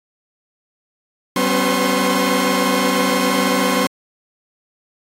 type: tone cluster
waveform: sawtooth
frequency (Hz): 191 / 248.7 / 274.8 / 505 / 1069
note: G3 / B3 / C#4 / B4 / C6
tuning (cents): -45 / +12 / -15 / +39 / +37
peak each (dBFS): -18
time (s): 1.36-3.87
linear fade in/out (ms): 2
effects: AAC 48 kbps